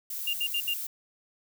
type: noise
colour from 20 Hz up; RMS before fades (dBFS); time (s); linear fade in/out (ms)
violet; -35; 0.1-0.87; 5
type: tone bursts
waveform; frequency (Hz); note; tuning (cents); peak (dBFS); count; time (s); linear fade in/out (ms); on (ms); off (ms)
sine; 2800; F7; +4; -26; 4; 0.27-0.738; 5; 63; 72
effects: none